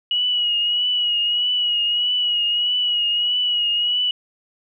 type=tone with vibrato; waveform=sine; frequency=2911 Hz; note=F#7; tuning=29 cents flat; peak=-17 dBFS; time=0.11-4.11 s; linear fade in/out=2 ms; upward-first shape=triangle; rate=1.6 Hz; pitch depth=42 cents each way; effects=none